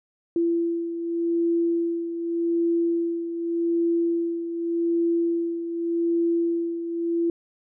sine beating tone pair, 337.6 / 338.45 Hz, E4 / E4, +41 / +46 cents, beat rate 0.85 Hz, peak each -22 / -29 dBFS, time 0.36-7.3 s, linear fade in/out 2 ms, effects none

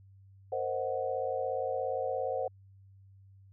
sine chord, C half-diminished seventh, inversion third, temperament equal with one note detuned, 466.2 / 523.3 / 617.2 / 740 Hz, Bb4 / C5 / Eb5 / Gb5, 0 / 0 / -14 / 0 cents, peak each -38 / -33 / -39 / -36 dBFS, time 0.52-2.48 s, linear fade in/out 5 ms, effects added 97 Hz sine -54 dBFS peak until 3.52 s

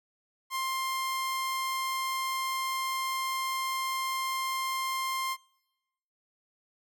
sawtooth tone, 1055 Hz, C6, 14 cents sharp, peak -26 dBFS, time 0.5-5.37 s, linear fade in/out 50 ms, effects noise-tail reverb RT60 1.0 s tail -25 dB re dry

